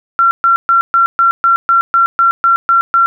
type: tone bursts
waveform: sine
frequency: 1364 Hz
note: F6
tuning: 41 cents flat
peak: -6 dBFS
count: 12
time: 0.19-3.06 s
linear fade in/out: 0 ms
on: 120 ms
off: 130 ms
effects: none